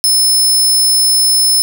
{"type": "tone", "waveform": "20% pulse", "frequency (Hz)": 5240, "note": "E8", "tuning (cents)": -11, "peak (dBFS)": -3, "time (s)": [0.04, 1.62], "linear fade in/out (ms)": 0, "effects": []}